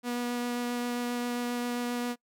sawtooth tone with vibrato, 242.4 Hz, B3, 32 cents flat, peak -26 dBFS, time 0.03-2.16 s, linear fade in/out 50 ms, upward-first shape sine, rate 7.5 Hz, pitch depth 8 cents each way, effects noise-tail reverb RT60 0.1 s tail -23 dB re dry

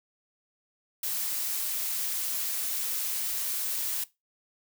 blue noise, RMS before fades -31 dBFS, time 1.03-4.04 s, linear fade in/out 5 ms, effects noise-tail reverb RT60 0.2 s tail -18 dB re dry

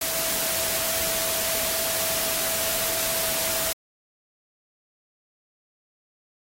sine tone in noise, 653 Hz, E5, 17 cents flat, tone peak -34 dBFS, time 0.01-3.73 s, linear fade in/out 5 ms, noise white, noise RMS -26 dBFS, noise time 0.01-3.73 s, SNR -11 dB, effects AAC 48 kbps

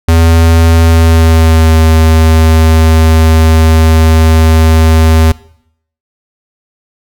square tone with pitch glide, 82.41 to 80.25 Hz, E2 to E2, 0 to -46 cents, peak -4 dBFS, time 0.08-5.32 s, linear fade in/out 5 ms, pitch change -46 cents, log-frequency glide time 0.85-1.76 s, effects noise-tail reverb RT60 0.7 s tail -21 dB re dry

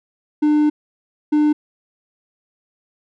triangle tone pair in turn, 300 / 300 Hz, D4 / D4, +37 / +37 cents, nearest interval unison, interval 0 cents, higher neither, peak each -10 dBFS, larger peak neither, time 0.42-0.7 / 1.32-1.53 s, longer first, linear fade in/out 10 ms, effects none

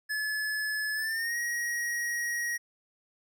square tone with pitch glide, 1717 to 1894.2 Hz, A6 to A#6, -43 to +27 cents, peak -30 dBFS, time 0.09-2.58 s, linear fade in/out 20 ms, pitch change +170 cents, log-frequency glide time 0.94-1.37 s, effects none

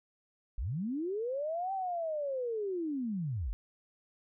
sine linear two-way sweep, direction up then down, 38.89 to 784 to 38.89 Hz, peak -32 dBFS, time 0.58-3.53 s, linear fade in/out 0 ms, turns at 1.73 s, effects none

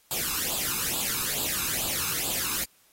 white noise with flanger, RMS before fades -29 dBFS, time 0.11-2.64 s, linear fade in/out 0 ms, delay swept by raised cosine 0.25 to 0.8 ms, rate 2.3 Hz, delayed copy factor +0.75, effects white hiss -62 dBFS RMS until 2.92 s + AAC 48 kbps

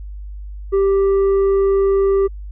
triangle tone with tanh clipping, 392 Hz, G4, in tune, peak -13 dBFS, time 0.72-2.28 s, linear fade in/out 20 ms, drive 9 dB, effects added 50 Hz sine -28 dBFS peak until 2.51 s

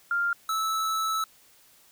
sine / square tone pair in turn, 1396.9 / 1308.8 Hz, F6 / E6, 0 / -13 cents, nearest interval minor second, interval 113 cents, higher first, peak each -23 / -26 dBFS, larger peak first, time 0.11-0.33 / 0.49-1.24 s, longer second, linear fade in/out 2 ms, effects white hiss -58 dBFS RMS until 1.91 s

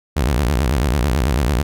sawtooth tone with vibrato, 65.8 Hz, C2, 10 cents sharp, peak -11 dBFS, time 0.16-1.63 s, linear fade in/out 10 ms, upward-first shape sine, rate 9.1 Hz, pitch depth 280 cents each way, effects none

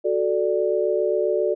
sine chord, D major, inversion first, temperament equal with one note detuned, 370 / 437.5 / 587.3 Hz, F#4 / A4 / D5, 0 / -10 / 0 cents, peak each -23 dBFS, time 0.04-1.55 s, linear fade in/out 20 ms, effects none

